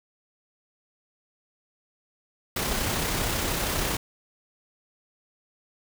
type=noise with amplitude modulation; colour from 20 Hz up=pink; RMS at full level=-26 dBFS; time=2.56-3.97 s; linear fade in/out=5 ms; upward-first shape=sine; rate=32.7 Hz; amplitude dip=30%; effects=none